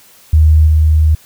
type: tone with level steps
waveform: sine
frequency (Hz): 77.78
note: D#2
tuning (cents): 0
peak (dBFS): -4 / -6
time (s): 0.33-1.15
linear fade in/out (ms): 5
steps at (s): 0.66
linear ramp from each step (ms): 20
effects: white hiss -44 dBFS RMS until 1.25 s

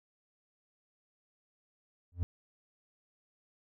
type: tone with exponential growth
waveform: triangle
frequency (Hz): 87.1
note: F2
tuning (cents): -4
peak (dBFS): -23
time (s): 2.12-2.23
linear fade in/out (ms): 0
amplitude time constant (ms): 22
effects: none

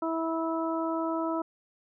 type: harmonic tone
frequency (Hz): 326.3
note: E4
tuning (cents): -18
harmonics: 1 / 2 / 3 / 4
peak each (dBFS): -30 / -33 / -35 / -36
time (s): 0.02-1.42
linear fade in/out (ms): 5
effects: none

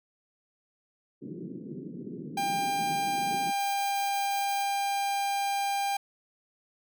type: band-pass noise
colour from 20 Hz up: pink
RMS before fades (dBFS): -40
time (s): 1.21-3.52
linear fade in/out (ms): 20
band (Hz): 150 to 400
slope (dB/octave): 48
type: tone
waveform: 45% pulse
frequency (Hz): 798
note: G5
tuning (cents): +31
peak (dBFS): -27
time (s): 2.37-5.97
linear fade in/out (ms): 5
type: noise bursts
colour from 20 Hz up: violet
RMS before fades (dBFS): -43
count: 6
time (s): 3.59-4.63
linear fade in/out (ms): 10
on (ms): 150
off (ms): 28
effects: none

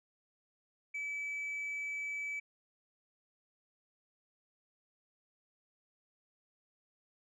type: tone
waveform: sine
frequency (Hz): 2299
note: D7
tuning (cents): -37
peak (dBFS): -34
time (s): 0.94-2.4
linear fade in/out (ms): 10
effects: tanh soft clip ceiling -35 dBFS

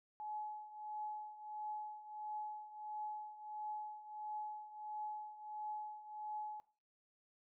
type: tone with tremolo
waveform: sine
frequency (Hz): 849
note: G#5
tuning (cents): +38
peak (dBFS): -40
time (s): 0.2-6.6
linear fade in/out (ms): 0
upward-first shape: triangle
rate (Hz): 1.5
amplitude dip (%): 80
effects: noise-tail reverb RT60 0.4 s tail -17 dB re dry

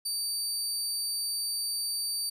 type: tone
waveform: 25% pulse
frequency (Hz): 4621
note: D8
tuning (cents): -29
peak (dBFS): -25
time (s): 0.05-2.3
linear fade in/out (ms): 10
effects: none

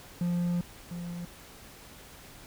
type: tone pair in turn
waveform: triangle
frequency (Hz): 174.7 / 173.49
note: F3 / F3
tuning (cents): +1 / -11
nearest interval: unison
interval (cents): 12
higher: first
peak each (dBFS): -24 / -33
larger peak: first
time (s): 0.21-0.61 / 0.91-1.25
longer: first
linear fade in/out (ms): 2
effects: pink hiss -50 dBFS RMS until 2.46 s

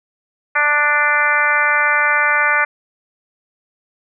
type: harmonic tone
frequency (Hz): 294.5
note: D4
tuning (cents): +5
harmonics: 2 / 3 / 4 / 5 / 6 / 7 / 8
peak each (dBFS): -26 / -23 / -20 / -17 / -19 / -19 / -23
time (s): 0.55-2.65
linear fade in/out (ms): 10
effects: none

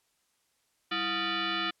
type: tone with frequency modulation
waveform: sine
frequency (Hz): 857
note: A5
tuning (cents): -46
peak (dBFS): -28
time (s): 0.91-1.71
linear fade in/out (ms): 10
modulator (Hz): 526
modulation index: 5.6
effects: white hiss -73 dBFS RMS until 1.8 s + low-pass 11000 Hz 12 dB/octave

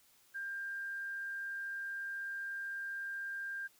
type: tone with tanh clipping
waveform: triangle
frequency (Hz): 1594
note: G6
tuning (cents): +28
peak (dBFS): -38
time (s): 0.34-3.68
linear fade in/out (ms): 20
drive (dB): 3
effects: white hiss -67 dBFS RMS until 3.79 s

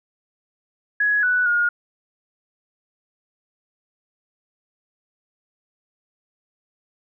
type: tone with pitch steps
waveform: sine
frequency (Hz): 1676 / 1483 / 1429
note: G#6 / F#6 / F6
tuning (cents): +15 / +4 / +39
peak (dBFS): -16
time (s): 1-1.69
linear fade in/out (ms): 5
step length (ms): 230
effects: none

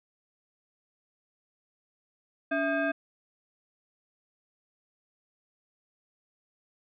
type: tone with frequency modulation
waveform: sine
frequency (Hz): 659.3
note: E5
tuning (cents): 0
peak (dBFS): -25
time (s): 2.51-2.92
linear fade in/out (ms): 10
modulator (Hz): 944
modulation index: 1.3
effects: none

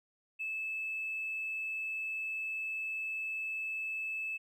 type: tone with tanh clipping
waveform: triangle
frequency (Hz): 2615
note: E7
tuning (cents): -15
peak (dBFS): -34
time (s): 0.39-4.38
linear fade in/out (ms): 20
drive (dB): 1
effects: none

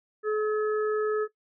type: harmonic tone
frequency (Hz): 427.5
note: A4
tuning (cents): -50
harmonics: 1 / 3 / 4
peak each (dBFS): -24 / -34 / -36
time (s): 0.23-1.28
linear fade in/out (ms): 50
effects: noise-tail reverb RT60 0.1 s tail -18 dB re dry

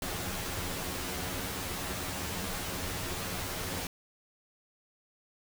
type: noise with comb filter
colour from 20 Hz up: pink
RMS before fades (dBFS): -36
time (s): 0.02-3.87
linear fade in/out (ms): 2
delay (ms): 11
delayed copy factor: +0.75
effects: none

